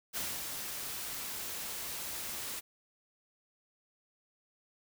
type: noise with ADSR envelope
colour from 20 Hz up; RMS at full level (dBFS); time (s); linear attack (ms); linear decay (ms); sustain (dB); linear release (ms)
white; -36; 0.13-2.61; 33; 240; -4; 25
effects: none